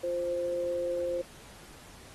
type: tone pair together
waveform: sine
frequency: 348.8 / 523.3 Hz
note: F4 / C5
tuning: -2 / 0 cents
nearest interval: perfect fifth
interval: 702 cents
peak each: -37 / -29 dBFS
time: 0.03-1.22 s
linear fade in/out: 10 ms
effects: pink hiss -52 dBFS RMS until 2.14 s + AAC 32 kbps